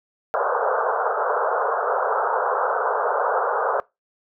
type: band-pass noise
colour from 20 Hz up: pink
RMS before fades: -22 dBFS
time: 0.34-3.8 s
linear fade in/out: 0 ms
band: 430 to 1500 Hz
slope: 96 dB/octave
effects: noise-tail reverb RT60 0.2 s tail -21 dB re dry